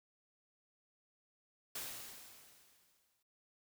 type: noise with exponential decay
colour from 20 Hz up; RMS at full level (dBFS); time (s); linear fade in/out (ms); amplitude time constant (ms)
white; -42; 1.75-3.23; 5; 320
effects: none